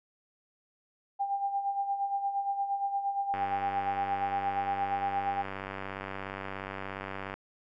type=tone with tremolo; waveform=sine; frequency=796 Hz; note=G5; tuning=26 cents sharp; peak=-26 dBFS; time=1.19-5.43 s; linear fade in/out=20 ms; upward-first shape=sine; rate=8.6 Hz; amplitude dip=60%
type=click train; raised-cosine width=0.5 ms; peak=-22 dBFS; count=389; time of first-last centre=3.34-7.34 s; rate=97 Hz
effects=none